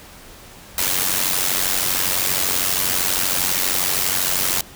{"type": "noise with amplitude modulation", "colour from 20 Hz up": "white", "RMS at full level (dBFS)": -17, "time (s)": [0.78, 4.61], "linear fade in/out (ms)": 2, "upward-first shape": "sine", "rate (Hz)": 92.6, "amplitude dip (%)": 70, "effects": ["pink hiss -42 dBFS RMS until 4.75 s"]}